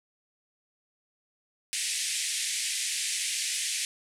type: band-pass noise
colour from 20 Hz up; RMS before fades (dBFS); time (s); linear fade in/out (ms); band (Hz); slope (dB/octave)
white; -31; 1.73-3.85; 0; 1900 to 10000; 48
effects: none